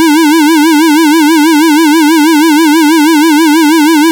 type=tone with vibrato; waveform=square; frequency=311.1 Hz; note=D#4; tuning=in tune; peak=-4 dBFS; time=0-4.11 s; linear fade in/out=0 ms; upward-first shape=sine; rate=6.2 Hz; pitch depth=120 cents each way; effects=none